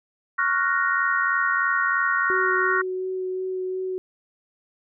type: chord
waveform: sine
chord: Gb major seventh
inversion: second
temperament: equal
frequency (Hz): 1108.7 / 1396.9 / 1480 / 1864.7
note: Db6 / F6 / Gb6 / Bb6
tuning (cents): 0 / 0 / 0 / 0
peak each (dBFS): -25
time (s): 0.38-2.82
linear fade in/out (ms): 10
type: tone with vibrato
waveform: sine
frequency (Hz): 372.5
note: F#4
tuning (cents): +12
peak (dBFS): -25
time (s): 2.3-3.98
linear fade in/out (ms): 0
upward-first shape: sine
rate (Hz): 2.8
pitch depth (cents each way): 10
effects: none